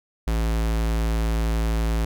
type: tone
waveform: square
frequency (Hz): 55.5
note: A1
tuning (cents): +16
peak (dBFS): -21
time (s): 0.27-2.05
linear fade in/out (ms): 5
effects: none

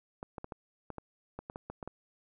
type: clicks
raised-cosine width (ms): 1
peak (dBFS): -26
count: 12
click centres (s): 0.229 / 0.382 / 0.444 / 0.522 / 0.903 / 0.983 / 1.39 / 1.499 / 1.559 / 1.7 / 1.828 / 1.876
effects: none

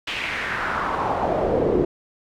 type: noise with band-pass filter sweep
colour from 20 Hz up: brown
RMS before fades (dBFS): -23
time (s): 0.07-1.85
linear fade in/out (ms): 5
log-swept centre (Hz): 2900 to 360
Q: 2.8
effects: none

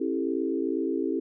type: chord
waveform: sine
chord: A dominant seventh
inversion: first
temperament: equal with one note detuned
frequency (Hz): 270.1 / 329.6 / 392 / 440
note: C#4 / E4 / G4 / A4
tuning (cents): -45 / 0 / 0 / 0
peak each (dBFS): -30 / -29 / -31 / -34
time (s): 0-1.2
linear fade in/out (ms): 10
effects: none

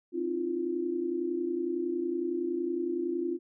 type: tone cluster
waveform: sine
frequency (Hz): 265.6 / 316.7 / 347.6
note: C4 / D#4 / F4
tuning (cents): +26 / +31 / -8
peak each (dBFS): -36 / -36 / -30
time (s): 0.12-3.39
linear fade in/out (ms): 50
effects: none

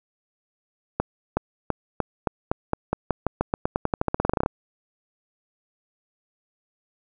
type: accelerating click train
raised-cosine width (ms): 1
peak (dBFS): -7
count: 27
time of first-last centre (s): 1-4.461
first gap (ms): 370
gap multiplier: 0.9
effects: none

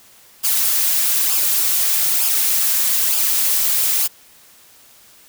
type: noise with flanger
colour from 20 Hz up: blue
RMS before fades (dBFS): -17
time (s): 0.43-4.08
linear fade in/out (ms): 20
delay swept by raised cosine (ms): 0.49 to 5.89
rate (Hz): 1.1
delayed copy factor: -0.5
effects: white hiss -48 dBFS RMS until 5.28 s

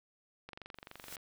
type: click train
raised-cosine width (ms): 0.3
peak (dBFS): -30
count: 17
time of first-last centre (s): 0.49-1.168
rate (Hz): 23.6
type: noise with exponential growth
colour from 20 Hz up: white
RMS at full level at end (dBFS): -44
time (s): 0.75-1.16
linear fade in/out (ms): 5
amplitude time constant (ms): 87
effects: none

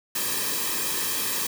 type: noise with comb filter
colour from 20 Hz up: white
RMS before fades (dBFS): -27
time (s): 0.15-1.47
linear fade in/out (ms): 5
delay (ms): 1.4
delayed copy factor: -0.75
effects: none

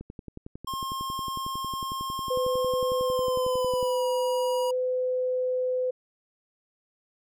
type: click train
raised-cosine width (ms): 3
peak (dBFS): -26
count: 43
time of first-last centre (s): 0.01-3.828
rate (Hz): 11
type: tone with pitch glide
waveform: square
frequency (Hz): 1068 to 962.5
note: C6 to B5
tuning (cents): +35 to -45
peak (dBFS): -31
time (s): 0.67-4.71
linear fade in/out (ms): 5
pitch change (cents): -180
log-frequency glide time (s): 3.01-4.06
type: tone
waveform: sine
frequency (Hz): 507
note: B4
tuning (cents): +45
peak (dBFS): -24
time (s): 2.3-5.91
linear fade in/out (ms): 10
effects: none

